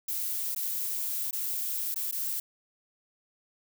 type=noise with dropouts; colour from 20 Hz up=violet; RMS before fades=-32 dBFS; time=0.08-2.4 s; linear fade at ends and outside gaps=5 ms; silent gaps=0.549-0.561 / 1.31-1.329 / 1.944-1.959 / 2.113-2.124 s; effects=none